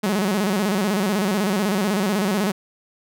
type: tone with vibrato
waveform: sawtooth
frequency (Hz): 198.7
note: G3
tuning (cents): +24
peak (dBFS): -15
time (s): 0.03-2.52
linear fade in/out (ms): 10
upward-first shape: square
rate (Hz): 16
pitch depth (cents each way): 110
effects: none